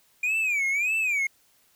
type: tone with vibrato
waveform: triangle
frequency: 2390 Hz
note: D7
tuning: 30 cents sharp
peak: -21 dBFS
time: 0.23-1.27 s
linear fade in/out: 5 ms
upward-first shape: sine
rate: 1.7 Hz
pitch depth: 180 cents each way
effects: white hiss -63 dBFS RMS until 1.75 s